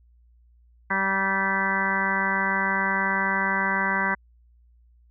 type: harmonic tone with a mistuned harmonic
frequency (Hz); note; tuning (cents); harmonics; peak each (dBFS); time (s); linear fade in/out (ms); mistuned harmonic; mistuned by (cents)
193.6; G3; -21; 1 / 2 / 3 / 4 / 5 / 6 / 7 / 8 / 9 / 10; -31 / -37 / -37 / -36 / -28 / -31 / -39 / -27 / -31 / -28; 0.9-4.15; 10; 10; +39
effects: added 59 Hz sine -54 dBFS peak until 5.1 s